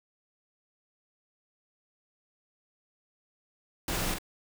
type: noise with echo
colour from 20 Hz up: pink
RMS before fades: -32 dBFS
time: 3.88-4.14 s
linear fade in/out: 2 ms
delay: 45 ms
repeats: 1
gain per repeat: -5 dB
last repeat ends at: 4.185 s
effects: none